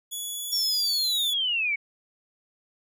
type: tone with pitch glide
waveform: 10% pulse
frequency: 3400 to 3424 Hz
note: G#7 to A7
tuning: +40 to -48 cents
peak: -24 dBFS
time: 0.11-1.34 s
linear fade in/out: 20 ms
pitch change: +12 cents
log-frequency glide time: 0.34-0.64 s
type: linear sweep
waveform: sine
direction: down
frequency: 5580 to 2203 Hz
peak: -23 dBFS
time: 0.52-1.76 s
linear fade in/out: 10 ms
effects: none